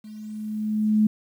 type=tone with level ramp; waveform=sine; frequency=214.2 Hz; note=A3; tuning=46 cents flat; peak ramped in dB=-38 to -14 dBFS; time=0.04-1.07 s; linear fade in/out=5 ms; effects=9-bit